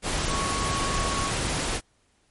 sine tone in noise, 1108 Hz, C#6, 1 cent flat, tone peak -29 dBFS, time 0.27-1.33 s, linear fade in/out 50 ms, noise pink, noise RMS -27 dBFS, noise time 0.02-1.81 s, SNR -5 dB, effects pink hiss -66 dBFS RMS until 2.3 s + MP3 48 kbps

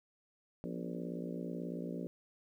harmonic tone with a mistuned harmonic, 58.3 Hz, A#1, 1 cent sharp, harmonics 3 / 4 / 5 / 6 / 7 / 8 / 9 / 10, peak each -42 / -44 / -46 / -48 / -49 / -50 / -51 / -52 dBFS, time 0.64-2.07 s, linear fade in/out 0 ms, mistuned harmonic 4, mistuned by +74 cents, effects 12-bit

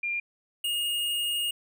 sine / square tone pair in turn, 2398 / 2852 Hz, D7 / F7, +36 / +36 cents, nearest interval minor third, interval 300 cents, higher second, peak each -27 dBFS, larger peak neither, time 0.03-0.2 / 0.64-1.51 s, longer second, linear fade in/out 5 ms, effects none

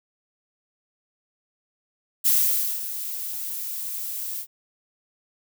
violet noise with ADSR envelope, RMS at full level -18 dBFS, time 2.24-4.47 s, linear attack 25 ms, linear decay 530 ms, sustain -13 dB, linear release 79 ms, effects none

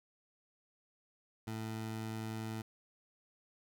20% pulse tone, 110.7 Hz, A2, 11 cents sharp, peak -34 dBFS, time 1.47-2.62 s, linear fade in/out 5 ms, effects none

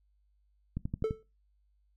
click train, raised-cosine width 5 ms, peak -21 dBFS, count 5, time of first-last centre 0.77-1.109 s, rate 11.8 Hz
triangle tone with exponential decay, 440 Hz, A4, in tune, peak -22 dBFS, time 1.04-1.23 s, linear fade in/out 2 ms, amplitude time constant 41 ms
effects noise-tail reverb RT60 0.3 s tail -21 dB re dry + added 50 Hz sine -67 dBFS peak until 1.96 s

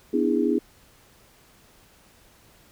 sine chord, E dominant seventh, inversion second, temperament just, 247.2 / 296.7 / 329.6 / 412 Hz, B3 / D4 / E4 / G#4, +2 / +18 / 0 / -14 cents, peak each -25 dBFS, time 0.13-0.59 s, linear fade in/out 10 ms, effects pink hiss -56 dBFS RMS until 2.71 s

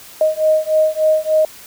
sine beating tone pair, 622.3 / 625.7 Hz, D#5 / D#5, 0 / +10 cents, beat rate 3.4 Hz, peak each -15 / -15 dBFS, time 0.21-1.45 s, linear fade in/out 2 ms, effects white hiss -39 dBFS RMS until 1.66 s

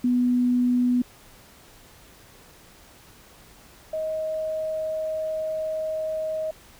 sine tone pair in turn, 246.8 / 629.5 Hz, B3 / D#5, -1 / +20 cents, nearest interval octave + major third, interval 1621 cents, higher second, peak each -18 / -25 dBFS, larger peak first, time 0.04-1.02 / 3.93-6.51 s, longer second, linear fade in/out 5 ms, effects pink hiss -51 dBFS RMS until 6.79 s

